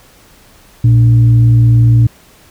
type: tone with frequency modulation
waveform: sine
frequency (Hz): 116.7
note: A#2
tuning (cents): +2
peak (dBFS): -4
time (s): 0.84-2.07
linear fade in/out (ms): 5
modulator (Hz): 176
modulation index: 0.28
effects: pink hiss -44 dBFS RMS until 2.5 s